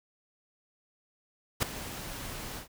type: noise with ADSR envelope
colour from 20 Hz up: pink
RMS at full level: -24 dBFS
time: 1.6-2.68 s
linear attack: 26 ms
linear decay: 6 ms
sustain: -16 dB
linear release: 110 ms
effects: none